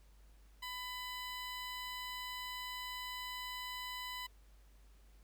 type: tone with notch filter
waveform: 10% pulse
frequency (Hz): 1000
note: B5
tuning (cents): +21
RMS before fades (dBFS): -44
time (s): 0.62-4.27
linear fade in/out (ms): 10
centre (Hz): 6000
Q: 1.5
effects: added 50 Hz sine -59 dBFS peak until 5.23 s + pink hiss -71 dBFS RMS until 5.23 s